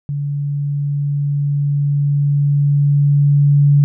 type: tone with level ramp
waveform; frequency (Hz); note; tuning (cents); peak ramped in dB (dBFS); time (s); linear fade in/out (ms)
sine; 143.4; D3; -41; -18 to -7; 0.09-3.84; 0
effects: none